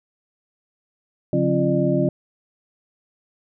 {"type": "tone cluster", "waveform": "sine", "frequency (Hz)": [141.5, 180.1, 267.9, 344.1, 602], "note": ["C#3", "F#3", "C4", "F4", "D5"], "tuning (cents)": [36, -46, 41, -26, 43], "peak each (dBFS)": -23, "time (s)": [1.33, 2.09], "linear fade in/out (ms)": 2, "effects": []}